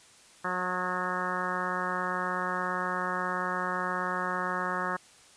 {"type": "harmonic tone with a mistuned harmonic", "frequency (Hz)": 181.7, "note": "F#3", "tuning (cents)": -31, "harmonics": [1, 2, 3, 4, 5, 6, 7, 8, 9, 10], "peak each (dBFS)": [-39, -40, -39, -40, -38, -35, -35, -39, -37, -41], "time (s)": [0.44, 4.97], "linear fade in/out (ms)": 10, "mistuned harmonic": 9, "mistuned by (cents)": 16, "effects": ["white hiss -56 dBFS RMS until 5.36 s", "resampled to 22050 Hz"]}